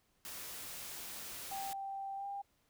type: noise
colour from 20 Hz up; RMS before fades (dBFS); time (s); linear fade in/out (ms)
white; -46; 0.25-1.73; 0
type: tone with pitch glide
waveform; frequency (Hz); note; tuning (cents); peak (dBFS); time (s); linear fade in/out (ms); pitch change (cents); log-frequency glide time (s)
sine; 784 to 798.6; G5 to G5; 0 to +32; -39; 1.51-2.42; 10; +32; 2.16-2.26
effects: pink hiss -75 dBFS RMS until 2.69 s